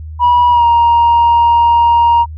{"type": "tone with pitch glide", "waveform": "sine", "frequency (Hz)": [970, 939.7], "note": ["B5", "A#5"], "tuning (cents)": [-31, 14], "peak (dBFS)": -4, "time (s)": [0.19, 2.26], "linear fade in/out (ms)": 50, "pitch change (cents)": -55, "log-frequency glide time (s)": [0.5, 0.65], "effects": ["tanh soft clip ceiling -4 dBFS", "added 78 Hz sine -24 dBFS peak until 2.37 s"]}